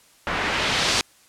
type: noise with low-pass filter sweep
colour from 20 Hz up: white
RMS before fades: -23 dBFS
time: 0.27-1.01 s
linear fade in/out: 0 ms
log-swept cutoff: 1600 to 5600 Hz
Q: 1
effects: white hiss -55 dBFS RMS until 1.28 s + low-pass 11000 Hz 12 dB/octave